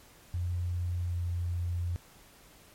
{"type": "tone with pitch glide", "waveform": "sine", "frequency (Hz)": [88, 87.19], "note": ["F2", "F2"], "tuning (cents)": [14, -2], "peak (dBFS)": -29, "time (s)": [0.34, 1.96], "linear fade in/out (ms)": 0, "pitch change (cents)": -16, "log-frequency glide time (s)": [1.05, 1.14], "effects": ["pink hiss -57 dBFS RMS until 2.74 s", "MP3 64 kbps"]}